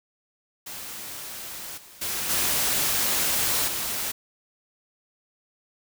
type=noise with level steps; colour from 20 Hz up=white; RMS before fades=-37 / -48 / -29 / -24 / -29 dBFS; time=0.66-4.12 s; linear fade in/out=10 ms; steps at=1.77 / 2.01 / 2.29 / 3.67 s; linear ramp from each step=10 ms; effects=none